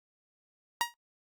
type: tone with exponential decay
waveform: sawtooth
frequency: 947 Hz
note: A#5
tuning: 27 cents sharp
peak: -19 dBFS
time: 0.81-0.94 s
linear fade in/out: 0 ms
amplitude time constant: 27 ms
effects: noise-tail reverb RT60 0.1 s tail -19 dB re dry + Opus 48 kbps